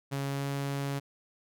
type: tone with pitch glide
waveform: sawtooth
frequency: 138.59 to 139.72 Hz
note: C#3 to C#3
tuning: 0 to +14 cents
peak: -27 dBFS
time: 0.11-1 s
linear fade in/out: 20 ms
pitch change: +14 cents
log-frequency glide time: 0.28-0.47 s
effects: none